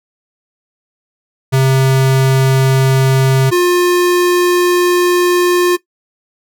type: tone pair in turn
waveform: square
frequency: 133 / 355.1 Hz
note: C3 / F4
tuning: +29 / +29 cents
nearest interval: octave + perfect fourth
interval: 1700 cents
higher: second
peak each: -9 dBFS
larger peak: neither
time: 1.52-3.51 / 3.51-5.77 s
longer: second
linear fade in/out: 20 ms
effects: noise-tail reverb RT60 0.1 s tail -17 dB re dry